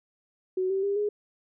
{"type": "tone with pitch steps", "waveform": "sine", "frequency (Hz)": [372.4, 386.2, 400.5, 415.4], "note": ["F#4", "G4", "G4", "G#4"], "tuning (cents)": [11, -26, 37, 0], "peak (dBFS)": -24, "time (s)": [0.57, 1.09], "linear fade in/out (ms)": 5, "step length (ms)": 130, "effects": []}